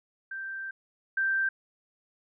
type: tone pair in turn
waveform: sine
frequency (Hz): 1568 / 1568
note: G6 / G6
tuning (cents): 0 / 0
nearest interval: unison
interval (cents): 0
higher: neither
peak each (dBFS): -34 / -24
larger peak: second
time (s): 0.31-0.71 / 1.17-1.49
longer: first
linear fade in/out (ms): 5
effects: none